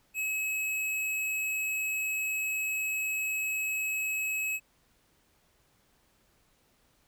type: tone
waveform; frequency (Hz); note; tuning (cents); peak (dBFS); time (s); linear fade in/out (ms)
square; 2568; E7; -46; -30; 0.14-4.6; 50
effects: pink hiss -68 dBFS RMS until 7.07 s